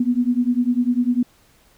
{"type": "beating tone pair", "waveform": "sine", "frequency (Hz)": [240, 250], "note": ["B3", "B3"], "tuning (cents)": [-49, 21], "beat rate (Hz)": 10, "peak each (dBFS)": -19, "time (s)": [0, 1.23], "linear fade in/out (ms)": 5, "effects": ["pink hiss -56 dBFS RMS until 1.77 s"]}